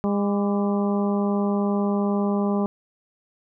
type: harmonic tone with a mistuned harmonic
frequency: 202.5 Hz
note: G#3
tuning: 43 cents flat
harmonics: 1 / 2 / 3 / 4 / 5 / 6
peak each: -21 / -27 / -31 / -33 / -35 / -37 dBFS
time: 0.04-2.66 s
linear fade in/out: 0 ms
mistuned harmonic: 6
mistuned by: -63 cents
effects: none